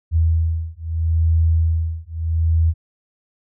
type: beating tone pair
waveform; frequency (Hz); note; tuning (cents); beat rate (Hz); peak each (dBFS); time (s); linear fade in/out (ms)
sine; 81.2 / 81.97; E2 / E2; -26 / -9; 0.77; -18; 0.11-2.74; 50
effects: none